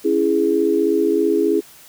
sine chord, C# minor, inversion none, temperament just, 277.2 / 332.6 / 415.8 Hz, C#4 / E4 / G#4, 0 / +16 / +2 cents, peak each -22 / -18 / -17 dBFS, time 0.04-1.61 s, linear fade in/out 20 ms, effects white hiss -45 dBFS RMS until 1.88 s

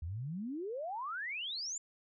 sine exponential sweep, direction up, 75.4 to 7360 Hz, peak -37 dBFS, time 0.02-1.78 s, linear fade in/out 5 ms, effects none

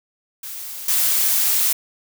blue noise with level steps, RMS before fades -32 / -18 dBFS, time 0.43-1.73 s, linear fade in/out 5 ms, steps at 0.88 s, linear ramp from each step 5 ms, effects none

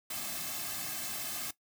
white noise with comb filter, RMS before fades -38 dBFS, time 0.1-1.51 s, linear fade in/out 5 ms, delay 2.1 ms, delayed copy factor -0.95, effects noise-tail reverb RT60 0.1 s tail -17 dB re dry

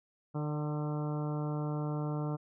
harmonic tone with a mistuned harmonic, 150 Hz, D3, 37 cents sharp, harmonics 1 / 2 / 3 / 4 / 5 / 6 / 7 / 8 / 9, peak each -33 / -39 / -43 / -45 / -47 / -49 / -50 / -51 / -52 dBFS, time 0.34-2.37 s, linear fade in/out 20 ms, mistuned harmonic 4, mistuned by -19 cents, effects none

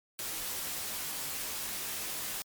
white noise with comb filter, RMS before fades -37 dBFS, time 0.19-2.42 s, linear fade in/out 0 ms, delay 17 ms, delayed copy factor -0.6, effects MP3 96 kbps

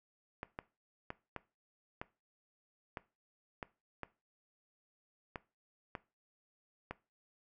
clicks, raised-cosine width 0.5 ms, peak -25 dBFS, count 11, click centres 0.431 / 0.589 / 1.104 / 1.363 / 2.015 / 2.972 / 3.628 / 4.033 / 5.358 / 5.952 / 6.91 s, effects noise-tail reverb RT60 0.3 s tail -19 dB re dry

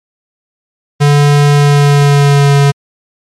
square tone with pitch glide, 144.8 to 141.41 Hz, D3 to C#3, -24 to +35 cents, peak -5 dBFS, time 1-2.72 s, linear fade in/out 20 ms, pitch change -41 cents, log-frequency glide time 1.52-2.55 s, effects low-pass 9000 Hz 12 dB/octave + MP3 96 kbps

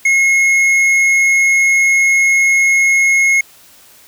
triangle tone with tanh clipping, 2165 Hz, C#7, 41 cents flat, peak -10 dBFS, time 0.05-3.41 s, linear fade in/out 5 ms, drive 12 dB, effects white hiss -44 dBFS RMS until 4.07 s

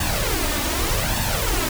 pink noise with flanger, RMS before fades -22 dBFS, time 0-1.69 s, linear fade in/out 5 ms, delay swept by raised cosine 1.1 to 3.4 ms, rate 0.84 Hz, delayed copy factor +0.65, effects none

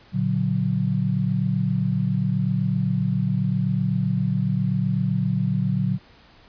sine chord, Bb augmented, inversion none, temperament equal with one note detuned, 116.54 / 144.14 / 185 Hz, Bb2 / D3 / F#3, 0 / -32 / 0 cents, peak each -25 / -24 / -23 dBFS, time 0.12-5.99 s, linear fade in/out 50 ms, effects pink hiss -52 dBFS RMS until 6.48 s + resampled to 11025 Hz

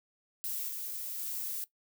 violet noise with level steps, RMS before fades -36 / -39 / -37 dBFS, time 0.44-1.64 s, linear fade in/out 0 ms, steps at 0.68 / 1.18 s, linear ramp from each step 10 ms, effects noise-tail reverb RT60 0.1 s tail -17 dB re dry

